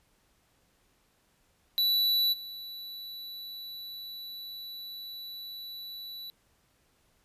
square tone with level steps, 3951 Hz, B7, in tune, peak -24 / -40 dBFS, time 1.78-6.3 s, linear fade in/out 0 ms, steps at 2.32 s, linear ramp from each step 20 ms, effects pink hiss -69 dBFS RMS until 7.24 s + resampled to 32000 Hz

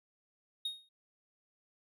triangle tone with exponential decay, 3729 Hz, A#7, in tune, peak -30 dBFS, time 0.65-0.89 s, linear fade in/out 5 ms, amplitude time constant 51 ms, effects none

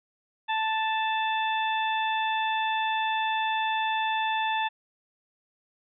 harmonic tone, 880 Hz, A5, in tune, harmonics 1 / 2 / 3 / 4, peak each -26 / -32 / -34 / -35 dBFS, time 0.48-4.69 s, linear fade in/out 20 ms, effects none

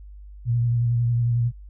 sine tone with vibrato, 118.8 Hz, A#2, 33 cents sharp, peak -18 dBFS, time 0.45-1.52 s, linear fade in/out 50 ms, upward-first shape sine, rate 11 Hz, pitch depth 27 cents each way, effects added 50 Hz sine -39 dBFS peak until 1.69 s

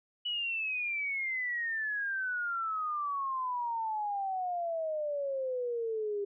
sine exponential sweep, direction down, 2960 to 399.4 Hz, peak -31 dBFS, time 0.25-6.25 s, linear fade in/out 10 ms, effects none

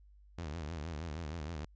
sawtooth tone with vibrato, 79.3 Hz, D#2, 33 cents sharp, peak -35 dBFS, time 0.38-1.65 s, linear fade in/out 5 ms, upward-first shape sine, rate 6.4 Hz, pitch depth 150 cents each way, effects added 50 Hz sine -57 dBFS peak until 1.75 s + resampled to 16000 Hz

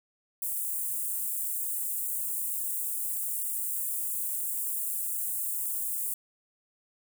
white high-pass noise, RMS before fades -32 dBFS, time 0.42-6.14 s, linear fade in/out 2 ms, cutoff 8000 Hz, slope 48 dB/octave, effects none

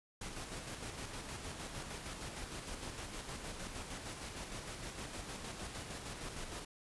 pink noise with tremolo, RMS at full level -44 dBFS, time 0.21-6.65 s, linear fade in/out 5 ms, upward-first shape square, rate 6.5 Hz, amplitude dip 35%, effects resampled to 24000 Hz

